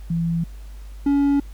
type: tone pair in turn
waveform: sine / triangle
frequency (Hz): 167.3 / 282.2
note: E3 / C#4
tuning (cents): +26 / +31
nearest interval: major sixth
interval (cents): 905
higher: second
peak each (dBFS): -19 / -13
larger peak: second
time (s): 0.1-0.44 / 1.06-1.4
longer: neither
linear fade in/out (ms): 5
effects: added 50 Hz sine -34 dBFS peak until 1.53 s + pink hiss -53 dBFS RMS until 1.53 s